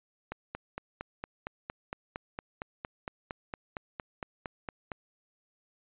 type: click train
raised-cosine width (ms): 0.5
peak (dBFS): -21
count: 21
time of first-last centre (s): 0.32-4.918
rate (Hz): 4.35
effects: resampled to 8000 Hz